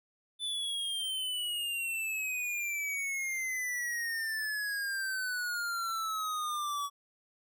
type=exponential sweep; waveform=square; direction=down; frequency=3520 to 1132 Hz; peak=-33 dBFS; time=0.39-6.9 s; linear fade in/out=50 ms; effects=none